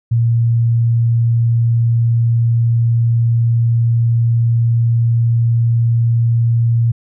sine tone, 116.54 Hz, A#2, in tune, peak -10 dBFS, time 0.11-6.92 s, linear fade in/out 10 ms, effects none

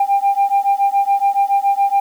sine beating tone pair, 793 / 800.1 Hz, G5 / G5, +20 / +35 cents, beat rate 7.1 Hz, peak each -14 dBFS, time 0-2 s, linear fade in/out 5 ms, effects tanh soft clip ceiling -8 dBFS + 7-bit

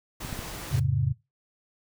pink noise, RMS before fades -38 dBFS, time 0.2-0.8 s, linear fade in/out 10 ms
clicks, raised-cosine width 5 ms, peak -23 dBFS, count 3, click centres 0.249 / 0.328 / 0.391 s
sine chord, F augmented, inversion none, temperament just, 87.31 / 109.13 / 136.42 Hz, F2 / A2 / C#3, 0 / -14 / -27 cents, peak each -30 / -27 / -24 dBFS, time 0.71-1.13 s, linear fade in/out 20 ms
effects noise-tail reverb RT60 0.2 s tail -18 dB re dry

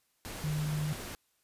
sine tone in noise, 151.3 Hz, D#3, 48 cents flat, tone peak -30 dBFS, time 0.44-0.93 s, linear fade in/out 0 ms, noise pink, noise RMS -42 dBFS, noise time 0.25-1.15 s, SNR +9 dB, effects white hiss -74 dBFS RMS until 1.43 s + resampled to 32000 Hz

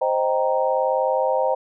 sine chord, C minor seventh, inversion none, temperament equal, 523.3 / 622.3 / 784 / 932.3 Hz, C5 / Eb5 / G5 / Bb5, 0 / 0 / 0 / 0 cents, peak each -21 / -24 / -25 / -25 dBFS, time 0.01-1.55 s, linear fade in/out 10 ms, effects none

